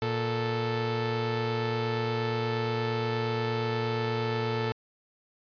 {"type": "tone pair together", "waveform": "sawtooth", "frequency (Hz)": [117.11, 440], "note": ["A#2", "A4"], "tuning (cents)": [8, 0], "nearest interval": "octave + major seventh", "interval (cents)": 2292, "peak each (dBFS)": -26, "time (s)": [0.02, 4.72], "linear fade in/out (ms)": 0, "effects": ["resampled to 11025 Hz"]}